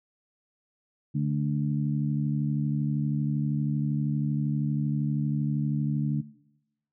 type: harmonic tone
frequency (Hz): 72.7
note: D2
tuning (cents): -17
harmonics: 2 / 3 / 4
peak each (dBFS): -25 / -30 / -34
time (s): 1.14-6.22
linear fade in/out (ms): 20
effects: noise-tail reverb RT60 0.9 s tail -20 dB re dry